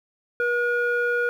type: tone with low-pass filter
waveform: square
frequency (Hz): 480.6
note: B4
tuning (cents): -47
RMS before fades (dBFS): -23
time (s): 0.4-1.29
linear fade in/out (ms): 0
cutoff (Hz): 1600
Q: 4.5
effects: 9-bit